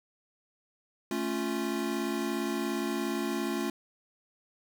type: chord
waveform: square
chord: A augmented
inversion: none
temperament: equal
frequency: 220 / 277.2 / 349.2 Hz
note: A3 / C#4 / E#4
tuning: 0 / 0 / 0 cents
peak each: -35 / -35 / -34 dBFS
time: 1.11-3.7 s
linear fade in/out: 2 ms
effects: 9-bit